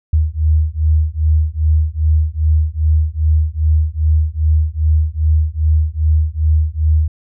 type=beating tone pair; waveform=sine; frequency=76.6 / 79.1 Hz; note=D#2 / D#2; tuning=-27 / +29 cents; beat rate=2.5 Hz; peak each=-14 dBFS; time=0.13-7.08 s; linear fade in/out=5 ms; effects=none